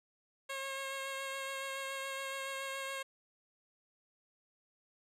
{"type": "tone with vibrato", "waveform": "10% pulse", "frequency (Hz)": 541, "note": "C#5", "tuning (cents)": -42, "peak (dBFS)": -30, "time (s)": [0.49, 3.03], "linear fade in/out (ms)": 10, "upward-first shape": "sine", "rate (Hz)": 7.1, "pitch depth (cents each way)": 15, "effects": ["low-pass 12000 Hz 12 dB/octave"]}